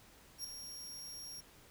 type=tone with ADSR envelope; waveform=sawtooth; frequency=5588 Hz; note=F8; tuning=in tune; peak=-35 dBFS; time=0.38-1.41 s; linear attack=64 ms; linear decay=3 ms; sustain=-8 dB; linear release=13 ms; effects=pink hiss -61 dBFS RMS until 1.7 s